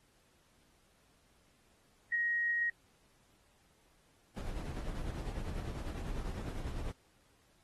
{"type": "tone", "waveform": "sine", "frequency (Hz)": 1885, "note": "A#6", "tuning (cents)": 19, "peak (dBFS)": -30, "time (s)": [2.12, 2.7], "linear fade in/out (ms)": 5}
{"type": "noise with tremolo", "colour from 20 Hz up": "brown", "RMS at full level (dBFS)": -37, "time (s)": [4.36, 6.92], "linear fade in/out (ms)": 10, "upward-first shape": "triangle", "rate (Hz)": 10, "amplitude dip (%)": 55}
{"effects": ["pink hiss -70 dBFS RMS until 7.63 s", "AAC 32 kbps"]}